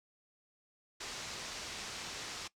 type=low-pass noise; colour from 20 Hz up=white; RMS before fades=-44 dBFS; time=1-2.48 s; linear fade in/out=10 ms; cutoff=6600 Hz; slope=24 dB/octave; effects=noise-tail reverb RT60 0.1 s tail -19 dB re dry